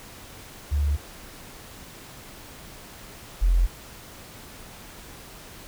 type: tone pair in turn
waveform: sine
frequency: 72.5 / 43.47 Hz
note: D2 / F1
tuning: -22 / -7 cents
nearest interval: major sixth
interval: 885 cents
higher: first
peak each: -20 / -16 dBFS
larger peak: second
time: 0.71-0.97 / 3.41-3.67 s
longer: neither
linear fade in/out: 20 ms
effects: pink hiss -44 dBFS RMS until 5.67 s